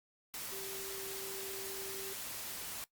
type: tone in noise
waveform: sine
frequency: 388.4 Hz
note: G4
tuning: 16 cents flat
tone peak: -46 dBFS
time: 0.52-2.13 s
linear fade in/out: 0 ms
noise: white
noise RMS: -43 dBFS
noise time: 0.34-2.84 s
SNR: -6 dB
effects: noise-tail reverb RT60 0.1 s tail -19 dB re dry + Opus 48 kbps